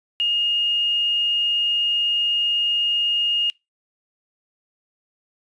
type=tone with quantisation; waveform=sine; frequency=2846 Hz; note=F7; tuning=32 cents sharp; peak=-18 dBFS; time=0.2-3.5 s; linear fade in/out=0 ms; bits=8; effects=noise-tail reverb RT60 0.2 s tail -23 dB re dry + resampled to 22050 Hz